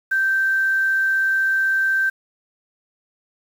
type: tone with quantisation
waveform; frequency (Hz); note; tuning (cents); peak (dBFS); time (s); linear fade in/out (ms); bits
sine; 1561; G6; -8; -16; 0.11-2.1; 10; 7
effects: none